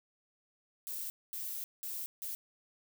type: noise bursts at uneven times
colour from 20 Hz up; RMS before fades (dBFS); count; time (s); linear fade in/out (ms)
violet; -40; 4; 0.87-1.1 / 1.33-1.64 / 1.83-2.06 / 2.22-2.35; 0
effects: none